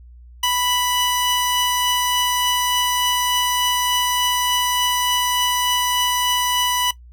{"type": "tone pair together", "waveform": "sawtooth", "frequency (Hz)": [987.8, 2960], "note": ["B5", "F#7"], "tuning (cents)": [0, 0], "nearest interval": "octave + perfect fifth", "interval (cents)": 1900, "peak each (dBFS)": -17, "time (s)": [0.43, 6.91], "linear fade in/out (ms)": 5, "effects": ["noise-tail reverb RT60 0.1 s tail -17 dB re dry", "added 60 Hz sine -40 dBFS peak until 7.12 s"]}